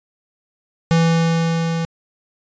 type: tone with level ramp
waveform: square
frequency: 165.4 Hz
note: E3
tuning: 6 cents sharp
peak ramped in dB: -12 to -20 dBFS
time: 0.91-1.85 s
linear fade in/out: 0 ms
effects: resampled to 16000 Hz